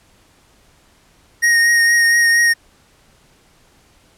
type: tone with vibrato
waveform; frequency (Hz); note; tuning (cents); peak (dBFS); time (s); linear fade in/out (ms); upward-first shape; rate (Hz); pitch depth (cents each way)
square; 1864.7; A#6; 0; -11; 1.42-2.54; 20; triangle; 4.3; 20
effects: pink hiss -53 dBFS RMS until 4.17 s + low-pass 11000 Hz 12 dB/octave